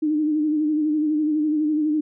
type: tone with vibrato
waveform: sine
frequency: 304.7 Hz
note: D#4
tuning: 36 cents flat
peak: -18 dBFS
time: 0.02-2.01 s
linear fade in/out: 10 ms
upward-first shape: sine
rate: 12 Hz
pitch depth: 47 cents each way
effects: none